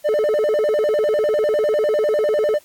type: tone with vibrato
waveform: triangle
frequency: 508 Hz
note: B4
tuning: 49 cents sharp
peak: -13 dBFS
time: 0.04-2.59 s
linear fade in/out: 20 ms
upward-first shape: square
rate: 10 Hz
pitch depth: 280 cents each way
effects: white hiss -52 dBFS RMS until 2.64 s + AAC 64 kbps